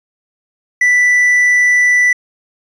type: tone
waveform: triangle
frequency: 1975.5 Hz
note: B6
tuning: in tune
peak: -6 dBFS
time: 0.81-2.13 s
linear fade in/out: 5 ms
effects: resampled to 22050 Hz